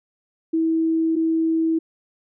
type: tone pair in turn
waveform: sine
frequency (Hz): 324.4 / 324.4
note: E4 / E4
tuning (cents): -28 / -28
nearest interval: unison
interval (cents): 0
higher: neither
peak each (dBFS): -17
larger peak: neither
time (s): 0.53-1.16 / 1.16-1.79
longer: neither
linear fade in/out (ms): 10
effects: none